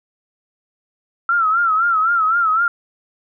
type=tone with vibrato; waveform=sine; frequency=1335 Hz; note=E6; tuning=22 cents sharp; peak=-13 dBFS; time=1.29-2.68 s; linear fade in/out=2 ms; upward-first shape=sine; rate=3.9 Hz; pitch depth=100 cents each way; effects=none